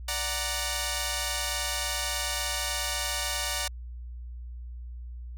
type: chord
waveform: 5% pulse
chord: D augmented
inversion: none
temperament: equal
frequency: 587.3 / 740 / 932.3 Hz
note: D5 / F#5 / A#5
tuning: 0 / 0 / 0 cents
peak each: -22 / -22 / -21 dBFS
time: 0.08-3.68 s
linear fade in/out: 5 ms
effects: added 60 Hz sine -37 dBFS peak until 5.37 s